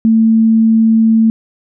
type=tone; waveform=sine; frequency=223.6 Hz; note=A3; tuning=28 cents sharp; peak=-6 dBFS; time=0.05-1.3 s; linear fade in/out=0 ms; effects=none